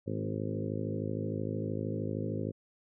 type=harmonic tone with a mistuned harmonic; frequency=53.1 Hz; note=G#1; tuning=39 cents sharp; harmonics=2 / 3 / 4 / 5 / 6 / 7 / 8 / 9 / 10; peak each=-37 / -39 / -40 / -41 / -42 / -42 / -43 / -44 / -44 dBFS; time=0.06-2.52 s; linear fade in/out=20 ms; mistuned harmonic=5; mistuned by=-19 cents; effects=none